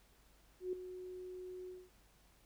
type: tone with ADSR envelope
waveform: sine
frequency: 366.5 Hz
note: F#4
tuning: 16 cents flat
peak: -34 dBFS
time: 0.6-1.9 s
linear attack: 130 ms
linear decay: 3 ms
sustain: -11 dB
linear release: 220 ms
effects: added 50 Hz sine -68 dBFS peak until 2.45 s + pink hiss -69 dBFS RMS until 2.45 s